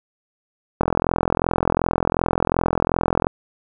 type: click train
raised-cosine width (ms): 1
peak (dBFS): -3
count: 106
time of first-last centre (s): 0.81-3.269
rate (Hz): 42.7
effects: none